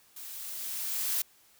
blue noise with level ramp, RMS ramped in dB -44 to -29 dBFS, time 0.16-1.22 s, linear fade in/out 5 ms, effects white hiss -62 dBFS RMS until 1.59 s

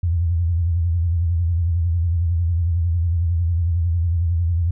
sine tone with vibrato, 84.9 Hz, F2, 48 cents flat, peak -16 dBFS, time 0.03-4.71 s, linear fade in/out 5 ms, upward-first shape sine, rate 11 Hz, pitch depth 88 cents each way, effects none

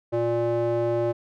square tone with band-pass filter, 117.7 Hz, A#2, 17 cents sharp, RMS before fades -24 dBFS, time 0.12-1.13 s, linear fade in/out 20 ms, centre 480 Hz, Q 5.4, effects none

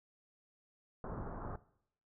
pink low-pass noise, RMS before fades -43 dBFS, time 1.04-1.56 s, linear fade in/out 2 ms, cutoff 1400 Hz, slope 48 dB/octave, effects noise-tail reverb RT60 0.7 s tail -19 dB re dry

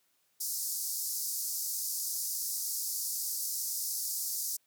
white band-pass noise, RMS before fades -35 dBFS, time 0.4-4.57 s, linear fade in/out 10 ms, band 4800 to 16000 Hz, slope 48 dB/octave, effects white hiss -73 dBFS RMS until 4.66 s + high-pass 100 Hz 12 dB/octave

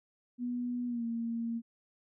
sine tone with pitch glide, 244.4 to 231.2 Hz, B3 to A#3, -18 to -14 cents, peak -32 dBFS, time 0.38-1.62 s, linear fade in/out 50 ms, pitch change -96 cents, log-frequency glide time 0.87-1.04 s, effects none

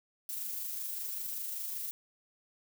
violet noise with amplitude modulation, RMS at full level -37 dBFS, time 0.29-1.91 s, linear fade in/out 0 ms, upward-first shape sine, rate 25.2 Hz, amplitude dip 30%, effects none

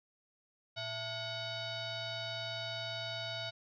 sine tone with frequency modulation, 2217 Hz, C#7, in tune, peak -37 dBFS, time 0.76-3.51 s, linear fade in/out 20 ms, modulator 777 Hz, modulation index 3, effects none

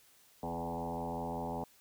sine tone with frequency modulation, 504 Hz, B4, 35 cents sharp, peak -35 dBFS, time 0.43-1.64 s, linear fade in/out 2 ms, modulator 85.2 Hz, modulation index 4.7, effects white hiss -64 dBFS RMS until 1.8 s

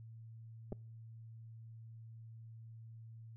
clicks, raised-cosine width 2 ms, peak -30 dBFS, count 2, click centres 0.722 / 0.727 s, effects noise-tail reverb RT60 0.5 s tail -26 dB re dry + added 113 Hz sine -50 dBFS peak until 3.36 s

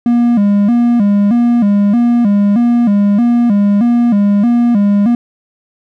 triangle tone with vibrato, 220 Hz, A3, in tune, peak -5 dBFS, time 0.06-5.15 s, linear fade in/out 2 ms, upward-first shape square, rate 1.6 Hz, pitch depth 140 cents each way, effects none

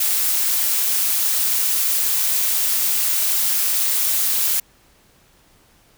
blue noise with amplitude modulation, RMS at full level -17 dBFS, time 0-4.6 s, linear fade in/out 5 ms, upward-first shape sine, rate 205 Hz, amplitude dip 45%, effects pink hiss -55 dBFS RMS until 5.97 s

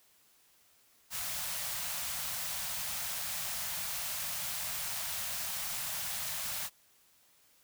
white band-stop noise, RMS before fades -37 dBFS, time 1.1-6.7 s, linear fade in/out 50 ms, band 200 to 570 Hz, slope 48 dB/octave, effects white hiss -66 dBFS RMS until 7.63 s

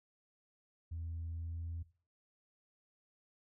sine tone with pitch glide, 82.8 to 83.57 Hz, E2 to E2, +8 to +24 cents, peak -38 dBFS, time 0.91-1.83 s, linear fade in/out 10 ms, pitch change +16 cents, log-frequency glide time 1.32-1.65 s, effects noise-tail reverb RT60 0.4 s tail -18 dB re dry + tanh soft clip ceiling -36 dBFS

